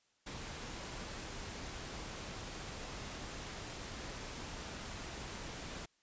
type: noise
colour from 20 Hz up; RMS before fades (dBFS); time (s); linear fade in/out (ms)
pink; -45; 0.26-5.86; 10
effects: white hiss -75 dBFS RMS until 6.02 s + resampled to 16000 Hz